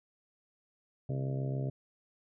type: harmonic tone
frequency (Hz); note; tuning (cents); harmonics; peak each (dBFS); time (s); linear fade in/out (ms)
67.1; C2; +44; 2 / 3 / 4 / 5 / 6 / 7 / 8 / 9 / 10; -32 / -47 / -43 / -50 / -44 / -49 / -53 / -46 / -51; 1.09-1.7; 5
effects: none